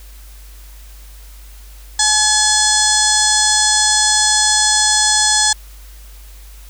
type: harmonic tone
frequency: 853 Hz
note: G#5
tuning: 46 cents sharp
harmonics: 1 / 2 / 4 / 5 / 6 / 7 / 8 / 9 / 10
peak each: -20 / -20 / -20 / -20 / -20 / -20 / -20 / -20 / -20 dBFS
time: 1.99-5.53 s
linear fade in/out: 5 ms
effects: added 50 Hz sine -35 dBFS peak until 6.69 s + white hiss -45 dBFS RMS until 6.69 s